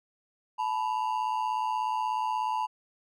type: ring-modulated tone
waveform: triangle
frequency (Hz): 930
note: A#5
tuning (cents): -4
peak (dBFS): -22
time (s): 0.58-2.67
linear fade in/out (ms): 20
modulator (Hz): 58.3
effects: none